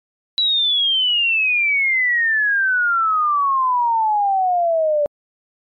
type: exponential sweep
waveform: sine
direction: down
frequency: 3951 to 577 Hz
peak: -14 dBFS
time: 0.38-5.06 s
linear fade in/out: 0 ms
effects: MP3 96 kbps